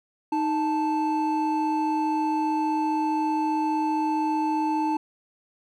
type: tone pair together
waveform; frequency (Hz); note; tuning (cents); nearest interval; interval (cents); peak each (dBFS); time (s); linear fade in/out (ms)
triangle; 311.1 / 878.1; D#4 / A5; 0 / -4; octave + tritone; 1796; -23; 0.32-4.97; 5
effects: none